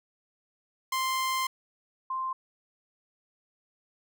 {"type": "tone pair in turn", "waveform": ["sawtooth", "sine"], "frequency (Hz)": [1046.5, 1046.5], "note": ["C6", "C6"], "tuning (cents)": [0, 0], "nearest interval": "unison", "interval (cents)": 0, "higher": "neither", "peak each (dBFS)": [-23, -29], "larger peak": "first", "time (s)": [[0.92, 1.47], [2.1, 2.33]], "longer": "first", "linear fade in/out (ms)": 5, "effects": []}